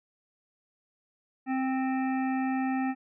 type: harmonic tone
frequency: 262.4 Hz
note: C4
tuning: 5 cents sharp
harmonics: 1 / 3 / 5 / 7 / 9 / 10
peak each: -27 / -33 / -43 / -40 / -46 / -49 dBFS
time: 1.46-2.95 s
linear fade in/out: 50 ms
effects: none